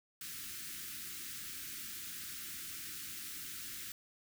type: band-stop noise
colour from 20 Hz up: white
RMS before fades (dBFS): -45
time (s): 0.21-3.92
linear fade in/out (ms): 2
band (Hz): 360 to 1300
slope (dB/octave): 48
effects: none